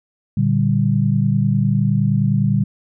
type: chord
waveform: sine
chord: G minor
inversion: first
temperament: equal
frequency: 116.54 / 146.83 / 196 Hz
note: Bb2 / D3 / G3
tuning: 0 / 0 / 0 cents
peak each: -18 dBFS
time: 0.37-2.64 s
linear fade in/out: 5 ms
effects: none